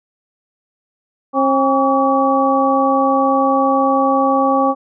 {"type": "harmonic tone with a mistuned harmonic", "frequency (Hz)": 269.1, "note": "C4", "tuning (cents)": 49, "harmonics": [1, 2, 3, 4], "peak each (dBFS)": [-17, -17, -17, -17], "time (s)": [1.33, 4.75], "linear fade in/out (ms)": 50, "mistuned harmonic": 4, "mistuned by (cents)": 94, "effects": []}